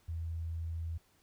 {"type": "tone", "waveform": "sine", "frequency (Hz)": 82.41, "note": "E2", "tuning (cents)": 0, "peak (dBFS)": -35, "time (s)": [0.08, 0.98], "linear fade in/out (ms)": 10, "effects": ["pink hiss -69 dBFS RMS until 1.22 s"]}